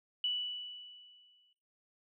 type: tone with exponential decay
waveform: sine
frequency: 2960 Hz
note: F#7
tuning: in tune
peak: -29 dBFS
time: 0.24-1.53 s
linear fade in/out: 2 ms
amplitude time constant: 280 ms
effects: noise-tail reverb RT60 0.4 s tail -21 dB re dry